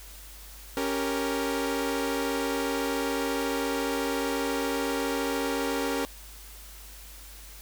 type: chord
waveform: sawtooth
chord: G diminished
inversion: second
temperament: equal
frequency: 277.2 / 392 / 466.2 Hz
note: Db4 / G4 / Bb4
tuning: 0 / 0 / 0 cents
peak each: -26 / -30 / -27 dBFS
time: 0.77-6.05 s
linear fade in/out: 0 ms
effects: added 50 Hz sine -46 dBFS peak until 7.61 s + white hiss -48 dBFS RMS until 7.61 s